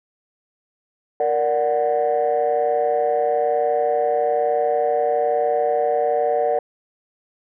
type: chord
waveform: sine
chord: Bb augmented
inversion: none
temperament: equal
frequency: 466.2 / 587.3 / 740 Hz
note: Bb4 / D5 / F#5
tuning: 0 / 0 / 0 cents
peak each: -20 dBFS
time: 1.2-6.59 s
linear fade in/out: 2 ms
effects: tanh soft clip ceiling -11 dBFS